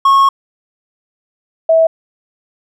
triangle / sine tone pair in turn, 1094 / 650.5 Hz, C#6 / E5, -23 / -23 cents, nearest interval major sixth, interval 900 cents, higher first, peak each -4 / -6 dBFS, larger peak first, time 0.05-0.29 / 1.69-1.87 s, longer first, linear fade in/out 5 ms, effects none

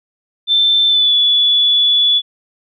sine tone with pitch glide, 3547 to 3432 Hz, A7 to A7, +13 to -44 cents, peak -9 dBFS, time 0.47-2.22 s, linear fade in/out 50 ms, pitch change -57 cents, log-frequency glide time 0.88-1.14 s, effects none

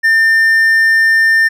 triangle tone with hard clipping, 1800 Hz, A6, 39 cents sharp, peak -8 dBFS, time 0.03-1.49 s, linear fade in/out 20 ms, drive 6 dB, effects none

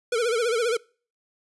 square tone with vibrato, 464.4 Hz, A#4, 7 cents flat, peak -22 dBFS, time 0.12-0.77 s, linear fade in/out 5 ms, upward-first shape sine, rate 15 Hz, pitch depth 110 cents each way, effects noise-tail reverb RT60 0.4 s tail -24 dB re dry + resampled to 24000 Hz

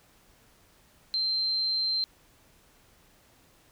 sine tone, 4131 Hz, C8, 23 cents flat, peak -25 dBFS, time 1.14-2.04 s, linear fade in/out 0 ms, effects pink hiss -61 dBFS RMS until 3.71 s

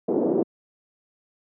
pink band-pass noise, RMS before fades -22 dBFS, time 0.08-0.43 s, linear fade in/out 5 ms, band 240 to 510 Hz, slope 24 dB/octave, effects high-pass 150 Hz 12 dB/octave

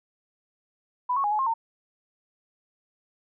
sine tone with pitch steps, 992 / 1103 / 826 / 849 / 1066 / 910 Hz, B5 / C#6 / G#5 / G#5 / C6 / A#5, +7 / -9 / -10 / +38 / +32 / -42 cents, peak -22 dBFS, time 1.09-1.54 s, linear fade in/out 10 ms, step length 75 ms, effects none

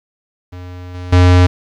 square tone with level steps, 90 Hz, F#2, 47 cents flat, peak -29 / -25 / -6 dBFS, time 0.52-1.47 s, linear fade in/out 10 ms, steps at 0.94 / 1.12 s, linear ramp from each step 10 ms, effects low-pass 5000 Hz 12 dB/octave + 8-bit

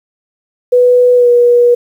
sine tone with pitch glide, 493.9 to 482.6 Hz, B4 to B4, 0 to -40 cents, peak -4 dBFS, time 0.72-1.75 s, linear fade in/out 10 ms, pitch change -40 cents, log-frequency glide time 1.15-1.29 s, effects 7-bit

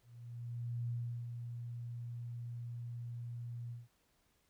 sine tone with ADSR envelope, 119.1 Hz, A#2, 38 cents sharp, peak -35 dBFS, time 0.02-3.88 s, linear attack 870 ms, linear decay 370 ms, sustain -6 dB, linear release 170 ms, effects pink hiss -75 dBFS RMS until 4.49 s

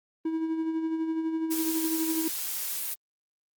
triangle tone with tremolo, 322.4 Hz, E4, 38 cents flat, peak -23 dBFS, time 0.25-2.28 s, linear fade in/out 5 ms, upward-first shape sine, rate 12 Hz, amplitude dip 45%
blue noise, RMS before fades -32 dBFS, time 1.5-2.95 s, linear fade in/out 20 ms
effects Opus 32 kbps

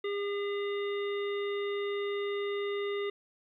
harmonic tone, 404.7 Hz, G#4, 45 cents flat, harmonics 1 / 3 / 5 / 7 / 9, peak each -31 / -43 / -42 / -49 / -47 dBFS, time 0.04-3.1 s, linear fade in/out 5 ms, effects 12-bit

